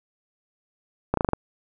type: slowing click train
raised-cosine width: 1 ms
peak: -7 dBFS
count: 6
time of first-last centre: 1.14-1.334 s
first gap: 33 ms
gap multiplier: 1.08
effects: none